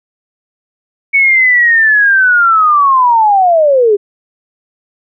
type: linear sweep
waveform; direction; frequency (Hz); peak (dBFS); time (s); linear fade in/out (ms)
sine; down; 2235 to 392; -5; 1.13-3.97; 20
effects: none